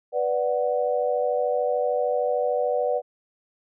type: chord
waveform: sine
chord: B minor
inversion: none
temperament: equal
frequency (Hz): 493.9 / 587.3 / 740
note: B4 / D5 / F#5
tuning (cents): 0 / 0 / 0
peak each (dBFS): -24 / -25 / -28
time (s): 0.12-3.02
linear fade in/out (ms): 50
effects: none